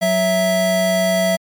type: tone pair together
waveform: square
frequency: 185.21 / 660 Hz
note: F#3 / E5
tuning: +2 / +2 cents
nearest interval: octave + minor seventh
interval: 2200 cents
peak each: -21 / -16 dBFS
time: 0.01-1.37 s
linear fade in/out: 20 ms
effects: MP3 96 kbps

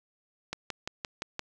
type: click train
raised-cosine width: 0.2 ms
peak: -16 dBFS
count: 6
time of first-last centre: 0.53-1.394 s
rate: 5.79 Hz
effects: none

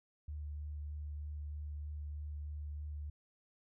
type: tone with vibrato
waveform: sine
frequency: 74.3 Hz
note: D2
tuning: 21 cents sharp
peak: -40 dBFS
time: 0.28-3.1 s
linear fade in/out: 5 ms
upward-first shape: sine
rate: 3.2 Hz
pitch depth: 11 cents each way
effects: none

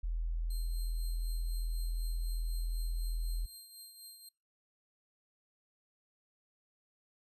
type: tone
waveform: sine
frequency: 41.35 Hz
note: E1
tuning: 6 cents sharp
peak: -32 dBFS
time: 0.03-3.46 s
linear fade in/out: 10 ms
type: tone with tremolo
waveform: 10% pulse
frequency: 4180 Hz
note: C8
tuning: 2 cents flat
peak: -40 dBFS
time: 0.5-4.29 s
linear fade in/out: 5 ms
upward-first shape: triangle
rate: 4 Hz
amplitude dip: 60%
effects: noise-tail reverb RT60 0.3 s tail -26 dB re dry + resampled to 32000 Hz

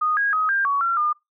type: tone with pitch steps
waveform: sine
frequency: 1238 / 1641 / 1262 / 1594 / 1124 / 1365 / 1209 Hz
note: D#6 / G#6 / D#6 / G6 / C#6 / F6 / D6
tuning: -9 / -21 / +24 / +28 / +24 / -40 / +50 cents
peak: -18 dBFS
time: 0.01-1.13 s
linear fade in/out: 10 ms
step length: 160 ms
effects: noise-tail reverb RT60 0.2 s tail -25 dB re dry

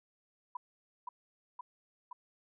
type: tone with echo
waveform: sine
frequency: 987 Hz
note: B5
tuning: 1 cent flat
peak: -36 dBFS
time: 0.55-0.57 s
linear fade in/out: 5 ms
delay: 520 ms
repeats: 3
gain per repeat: -2 dB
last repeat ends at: 2.13 s
effects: none

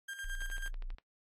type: tone with tremolo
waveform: 35% pulse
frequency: 1598 Hz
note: G6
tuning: 33 cents sharp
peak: -38 dBFS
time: 0.08-0.69 s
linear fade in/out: 10 ms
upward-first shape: square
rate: 9.2 Hz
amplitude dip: 60%
type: tone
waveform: sine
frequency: 29.46 Hz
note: A#0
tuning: 19 cents sharp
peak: -37 dBFS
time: 0.24-0.95 s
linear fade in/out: 10 ms
type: click train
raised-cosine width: 0.3 ms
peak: -36 dBFS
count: 8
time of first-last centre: 0.42-0.985 s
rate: 12.4 Hz
effects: noise-tail reverb RT60 0.1 s tail -17 dB re dry + AAC 48 kbps

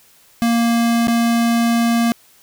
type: tone with dropouts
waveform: square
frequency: 233.1 Hz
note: A#3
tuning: in tune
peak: -14 dBFS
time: 0.42-2.12 s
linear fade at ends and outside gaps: 0 ms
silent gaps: 1.072-1.082 s
effects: white hiss -51 dBFS RMS until 2.42 s

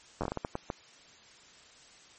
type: slowing click train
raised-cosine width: 1 ms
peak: -18 dBFS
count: 10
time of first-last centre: 0.21-0.702 s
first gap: 10 ms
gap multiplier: 1.4
effects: white hiss -56 dBFS RMS until 2.18 s + MP3 32 kbps

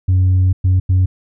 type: tone bursts at uneven times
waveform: sine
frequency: 92.5 Hz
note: F#2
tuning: in tune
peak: -7 dBFS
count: 3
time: 0.08-0.53 / 0.64-0.8 / 0.89-1.06 s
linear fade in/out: 10 ms
effects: tanh soft clip ceiling -8 dBFS

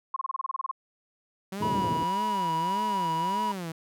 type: tone bursts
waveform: sine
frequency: 1068 Hz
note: C6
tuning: 35 cents sharp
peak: -26 dBFS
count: 12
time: 0.14-0.713 s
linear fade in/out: 5 ms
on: 23 ms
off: 27 ms
type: tone with vibrato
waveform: sawtooth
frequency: 186 Hz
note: F#3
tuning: 9 cents sharp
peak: -29 dBFS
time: 1.52-3.72 s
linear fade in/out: 5 ms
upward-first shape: sine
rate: 1.7 Hz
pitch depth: 250 cents each way
type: band-pass noise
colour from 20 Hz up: pink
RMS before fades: -33 dBFS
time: 1.6-2.04 s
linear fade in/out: 10 ms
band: 100 to 490 Hz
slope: 24 dB/octave
type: tone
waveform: triangle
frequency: 973 Hz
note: B5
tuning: 26 cents flat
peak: -24 dBFS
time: 1.62-3.52 s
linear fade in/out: 5 ms
effects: none

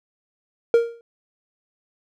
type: tone with exponential decay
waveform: triangle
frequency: 466.2 Hz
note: A#4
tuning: in tune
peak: -7 dBFS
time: 0.74-1.01 s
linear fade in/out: 1 ms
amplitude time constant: 57 ms
effects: none

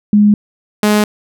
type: tone pair in turn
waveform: sine / sawtooth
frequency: 207.7 / 210 Hz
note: G#3 / G#3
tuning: 0 / +19 cents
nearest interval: unison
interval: 19 cents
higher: second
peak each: -5 dBFS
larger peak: neither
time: 0.13-0.34 / 0.83-1.04 s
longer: neither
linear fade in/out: 2 ms
effects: none

